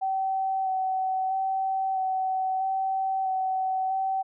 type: tone with vibrato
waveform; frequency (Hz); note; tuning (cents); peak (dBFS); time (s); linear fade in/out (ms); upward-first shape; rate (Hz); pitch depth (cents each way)
sine; 762; G5; -49; -24; 0.01-4.23; 20; square; 0.77; 12
effects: none